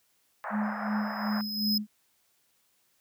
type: band-pass noise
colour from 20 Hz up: pink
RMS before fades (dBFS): -36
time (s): 0.44-1.41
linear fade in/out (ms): 0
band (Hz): 620 to 1800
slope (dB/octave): 48
type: tone with tremolo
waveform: sine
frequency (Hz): 210.8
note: G#3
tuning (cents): +26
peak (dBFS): -26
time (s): 0.5-1.87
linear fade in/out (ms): 50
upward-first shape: sine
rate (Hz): 2.7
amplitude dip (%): 75
type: tone with exponential growth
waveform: square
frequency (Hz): 5090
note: D#8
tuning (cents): +39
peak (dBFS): -25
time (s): 0.63-1.78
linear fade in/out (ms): 5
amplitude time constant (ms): 250
effects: white hiss -70 dBFS RMS until 3 s + high-pass 60 Hz 12 dB/octave